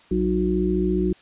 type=harmonic tone with a mistuned harmonic; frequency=62 Hz; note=B1; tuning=7 cents sharp; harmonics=1 / 3 / 5 / 6; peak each=-27 / -23 / -26 / -23 dBFS; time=0.11-1.13 s; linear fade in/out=5 ms; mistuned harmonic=6; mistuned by=-35 cents; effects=white hiss -53 dBFS RMS until 1.21 s + resampled to 8000 Hz